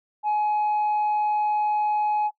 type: tone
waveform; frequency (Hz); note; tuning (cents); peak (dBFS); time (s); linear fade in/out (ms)
sine; 843; G#5; +26; -18; 0.23-2.31; 50
effects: noise-tail reverb RT60 0.1 s tail -21 dB re dry + tanh soft clip ceiling -19 dBFS